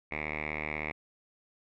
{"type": "tone with low-pass filter", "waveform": "5% pulse", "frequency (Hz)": 76.2, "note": "D#2", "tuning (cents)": -36, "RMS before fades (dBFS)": -36, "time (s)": [0.11, 0.92], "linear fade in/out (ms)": 10, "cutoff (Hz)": 2200, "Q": 7.9, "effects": []}